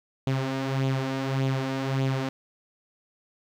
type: tone with flanger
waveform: sawtooth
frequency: 133.7 Hz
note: C3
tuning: 38 cents sharp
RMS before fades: -27 dBFS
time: 0.27-2.29 s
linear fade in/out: 2 ms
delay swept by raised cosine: 0.28 to 4.28 ms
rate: 1.7 Hz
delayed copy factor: +0.55
effects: low-pass 5000 Hz 12 dB/octave + 10-bit